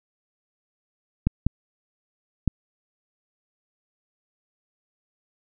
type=clicks; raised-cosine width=5 ms; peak=-7 dBFS; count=3; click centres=1.27 / 1.466 / 2.477 s; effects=none